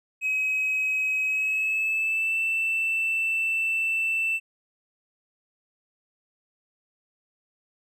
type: tone with pitch glide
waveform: triangle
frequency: 2544 to 2663 Hz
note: D#7 to E7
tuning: +38 to +17 cents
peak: -20 dBFS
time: 0.21-4.4 s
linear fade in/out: 50 ms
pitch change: +79 cents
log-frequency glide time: 1.26-2.37 s
effects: tanh soft clip ceiling -19 dBFS